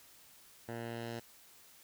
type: tone with low-pass filter sweep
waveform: 10% pulse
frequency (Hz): 116.6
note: A#2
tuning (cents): +1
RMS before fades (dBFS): -42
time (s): 0.68-1.2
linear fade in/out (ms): 10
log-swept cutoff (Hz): 1700 to 6400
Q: 1
effects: white hiss -60 dBFS RMS until 1.83 s